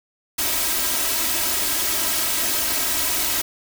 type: noise with comb filter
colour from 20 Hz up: white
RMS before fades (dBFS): -22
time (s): 0.38-3.42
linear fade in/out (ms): 10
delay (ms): 3.1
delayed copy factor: +0.85
effects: none